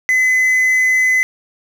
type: tone with quantisation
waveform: triangle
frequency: 2026 Hz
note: B6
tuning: 44 cents sharp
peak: -9 dBFS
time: 0.09-1.23 s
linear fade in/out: 0 ms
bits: 6
effects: none